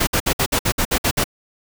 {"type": "noise bursts", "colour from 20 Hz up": "pink", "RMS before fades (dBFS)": -18, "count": 10, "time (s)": [0, 1.242], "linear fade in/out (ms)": 10, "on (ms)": 72, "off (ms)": 58, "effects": []}